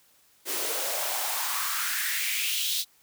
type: noise with high-pass filter sweep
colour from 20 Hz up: white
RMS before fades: -29 dBFS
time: 0.45-2.85 s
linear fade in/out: 50 ms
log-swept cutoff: 350 to 3900 Hz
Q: 3.6
effects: white hiss -62 dBFS RMS until 3.02 s